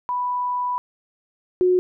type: tone pair in turn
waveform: sine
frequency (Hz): 987.8 / 364.3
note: B5 / F#4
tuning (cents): 0 / -27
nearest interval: octave + perfect fourth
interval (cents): 1727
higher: first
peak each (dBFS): -21 / -14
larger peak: second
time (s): 0.09-0.78 / 1.61-1.79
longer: first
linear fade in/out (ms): 0
effects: none